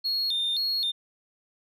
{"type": "tone with vibrato", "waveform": "sine", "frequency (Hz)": 3951, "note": "B7", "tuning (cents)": 0, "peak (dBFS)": -22, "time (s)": [0.04, 0.92], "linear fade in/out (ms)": 20, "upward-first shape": "square", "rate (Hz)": 1.9, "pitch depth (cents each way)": 150, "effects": ["tanh soft clip ceiling -23 dBFS"]}